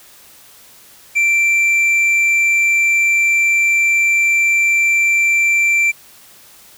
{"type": "tone with tanh clipping", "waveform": "triangle", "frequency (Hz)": 2349, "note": "D7", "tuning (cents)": 0, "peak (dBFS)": -12, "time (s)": [1.15, 5.92], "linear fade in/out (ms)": 20, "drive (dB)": 9, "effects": ["white hiss -44 dBFS RMS until 6.77 s"]}